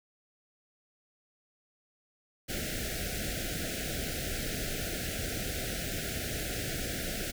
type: band-stop noise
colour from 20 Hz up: pink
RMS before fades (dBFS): -35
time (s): 2.48-7.32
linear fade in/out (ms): 20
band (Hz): 740 to 1400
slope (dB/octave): 96
effects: none